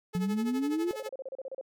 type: tone with tremolo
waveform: sawtooth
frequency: 430.3 Hz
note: A4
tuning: 39 cents flat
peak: -31 dBFS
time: 0.13-1.09 s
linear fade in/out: 20 ms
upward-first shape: sine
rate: 12 Hz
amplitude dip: 85%
type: exponential sweep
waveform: sine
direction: up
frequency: 174.61 to 362.3 Hz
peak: -27 dBFS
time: 0.15-0.91 s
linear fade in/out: 0 ms
type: tone bursts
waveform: sine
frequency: 532 Hz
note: C5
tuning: 29 cents sharp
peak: -35 dBFS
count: 11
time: 0.93-1.612 s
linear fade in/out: 2 ms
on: 32 ms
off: 33 ms
effects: none